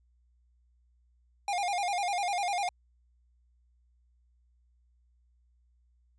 square tone with vibrato, 758 Hz, F#5, 42 cents sharp, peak -29 dBFS, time 1.48-2.69 s, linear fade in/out 2 ms, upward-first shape square, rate 10 Hz, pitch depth 110 cents each way, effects added 60 Hz sine -64 dBFS peak until 6.18 s + resampled to 22050 Hz

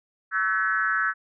sine tone with frequency modulation, 1515 Hz, F#6, 40 cents sharp, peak -21 dBFS, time 0.31-1.14 s, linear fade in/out 50 ms, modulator 197 Hz, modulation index 1.3, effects none

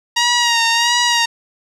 10% pulse tone with vibrato, 942 Hz, A#5, 18 cents sharp, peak -4 dBFS, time 0.16-1.26 s, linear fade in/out 10 ms, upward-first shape sine, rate 1.5 Hz, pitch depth 43 cents each way, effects resampled to 24000 Hz + 7-bit

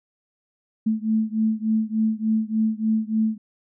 sine beating tone pair, 218 / 221.4 Hz, A3 / A3, -16 / +11 cents, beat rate 3.4 Hz, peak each -22 / -23 dBFS, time 0.86-3.38 s, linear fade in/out 10 ms, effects none

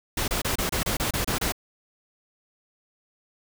pink noise bursts, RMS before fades -26 dBFS, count 10, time 0.17-1.522 s, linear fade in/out 5 ms, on 110 ms, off 28 ms, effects none

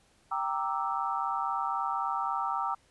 sine chord, E half-diminished seventh, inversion first, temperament equal, 784 / 932.3 / 1174.7 / 1318.5 Hz, G5 / Bb5 / D6 / E6, 0 / 0 / 0 / 0 cents, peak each -34 dBFS, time 0.31-2.75 s, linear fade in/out 10 ms, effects pink hiss -65 dBFS RMS until 2.9 s + resampled to 24000 Hz

